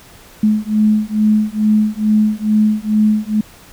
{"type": "beating tone pair", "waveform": "sine", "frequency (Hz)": [212.6, 214.9], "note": ["G#3", "A3"], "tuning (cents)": [41, -41], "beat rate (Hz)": 2.3, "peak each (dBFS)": -14, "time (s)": [0.43, 3.41], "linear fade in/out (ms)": 5, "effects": ["pink hiss -42 dBFS RMS until 3.72 s"]}